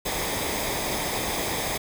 pink noise with comb filter, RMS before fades -28 dBFS, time 0.05-1.78 s, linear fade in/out 10 ms, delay 0.7 ms, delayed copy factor -0.55, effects none

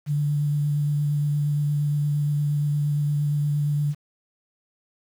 sine tone with vibrato, 146.6 Hz, D3, 3 cents flat, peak -20 dBFS, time 0.06-3.95 s, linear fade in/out 50 ms, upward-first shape sine, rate 8.6 Hz, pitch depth 15 cents each way, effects 8-bit

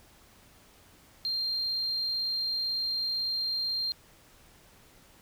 sine tone, 4186 Hz, C8, in tune, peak -27 dBFS, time 1.25-3.92 s, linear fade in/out 0 ms, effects tanh soft clip ceiling -24 dBFS + pink hiss -58 dBFS RMS until 5.21 s

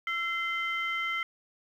sine tone cluster, 1340 / 2068 / 3097 Hz, E6 / C7 / G7, +28 / -21 / -22 cents, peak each -33 / -30 / -38 dBFS, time 0.07-1.23 s, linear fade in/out 2 ms, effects tanh soft clip ceiling -21 dBFS + 10-bit

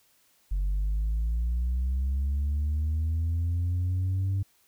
sine linear sweep, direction up, 46 to 98 Hz, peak -22 dBFS, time 0.51-4.43 s, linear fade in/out 10 ms, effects tanh soft clip ceiling -23 dBFS + white hiss -65 dBFS RMS until 4.67 s

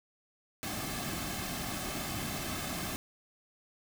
pink noise with comb filter, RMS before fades -37 dBFS, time 0.63-2.96 s, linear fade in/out 0 ms, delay 2.1 ms, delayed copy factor -0.6, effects none

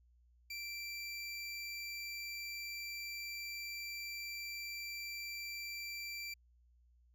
25% pulse tone, 2347 Hz, D7, 2 cents flat, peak -38 dBFS, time 0.5-6.34 s, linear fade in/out 5 ms, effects added 60 Hz sine -65 dBFS peak until 7.14 s

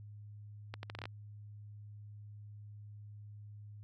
accelerating click train, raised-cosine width 0.3 ms, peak -26 dBFS, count 8, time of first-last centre 0.74-1.055 s, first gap 91 ms, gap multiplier 0.75, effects added 104 Hz sine -48 dBFS peak until 3.83 s

